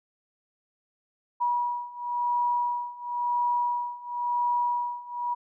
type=beating tone pair; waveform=sine; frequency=966 / 966.96 Hz; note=B5 / B5; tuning=-39 / -37 cents; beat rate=0.96 Hz; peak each=-29 / -27 dBFS; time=1.4-5.35 s; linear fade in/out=20 ms; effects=none